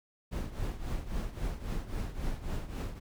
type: noise with tremolo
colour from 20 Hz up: brown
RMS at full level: -32 dBFS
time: 0.31-3 s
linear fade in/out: 20 ms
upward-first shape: triangle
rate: 3.7 Hz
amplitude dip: 80%
effects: none